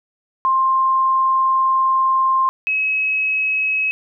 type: tone pair in turn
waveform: sine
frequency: 1055 / 2562 Hz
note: C6 / E7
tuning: +14 / -50 cents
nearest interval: octave + minor third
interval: 1536 cents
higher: second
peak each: -13 / -16 dBFS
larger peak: first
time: 0.45-2.49 / 2.67-3.91 s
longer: first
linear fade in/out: 0 ms
effects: none